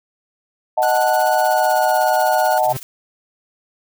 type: chord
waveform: sine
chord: D# diminished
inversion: none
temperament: equal with one note detuned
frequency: 622.3 / 740 / 877 Hz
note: D#5 / F#5 / A5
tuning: 0 / 0 / -6 cents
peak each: -18 / -17 / -19 dBFS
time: 0.77-2.73 s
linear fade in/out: 10 ms
type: noise with tremolo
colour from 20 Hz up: blue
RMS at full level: -29 dBFS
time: 0.82-2.83 s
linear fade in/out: 0 ms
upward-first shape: sine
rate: 16 Hz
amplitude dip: 85%
type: tone with pitch glide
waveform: 45% pulse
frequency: 1471 to 1450.7 Hz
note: F#6 to F#6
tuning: -11 to -35 cents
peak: -24 dBFS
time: 0.83-2.58 s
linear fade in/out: 0 ms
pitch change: -24 cents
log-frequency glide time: 1.41-1.91 s
type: tone with exponential growth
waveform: 45% pulse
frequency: 130.81 Hz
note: C3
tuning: in tune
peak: -22 dBFS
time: 2.59-2.77 s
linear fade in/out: 5 ms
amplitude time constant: 37 ms
effects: none